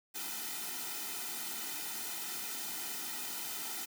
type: noise with comb filter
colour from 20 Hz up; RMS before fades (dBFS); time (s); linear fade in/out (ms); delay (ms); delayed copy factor
white; -40; 0.14-3.86; 20; 1.8; -0.9
effects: high-pass 200 Hz 12 dB/octave